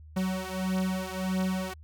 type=beating tone pair; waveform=45% pulse; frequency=186.2 / 187.8 Hz; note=F#3 / F#3; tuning=+11 / +26 cents; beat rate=1.6 Hz; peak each=-31 / -31 dBFS; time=0.16-1.74 s; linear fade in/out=10 ms; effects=added 77 Hz sine -46 dBFS peak until 1.83 s